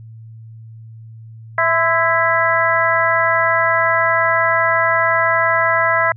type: harmonic tone with a mistuned harmonic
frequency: 329.6 Hz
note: E4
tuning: in tune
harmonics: 2 / 3 / 4 / 5 / 6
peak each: -19 / -19 / -19 / -19 / -19 dBFS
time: 1.58-6.12 s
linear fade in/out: 2 ms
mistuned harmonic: 3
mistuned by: +48 cents
effects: added 112 Hz sine -34 dBFS peak until 6.16 s